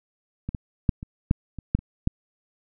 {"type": "clicks", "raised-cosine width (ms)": 5, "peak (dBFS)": [-17, -16, -6, -22, -6, -22, -6, -27, -8], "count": 9, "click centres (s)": [0.49, 0.548, 0.892, 1.029, 1.311, 1.587, 1.75, 1.79, 2.074], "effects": []}